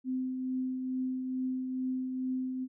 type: tone with tremolo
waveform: sine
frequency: 257.6 Hz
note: C4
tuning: 27 cents flat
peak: -29 dBFS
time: 0.04-2.68 s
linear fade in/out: 50 ms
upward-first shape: triangle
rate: 2.3 Hz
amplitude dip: 40%
effects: none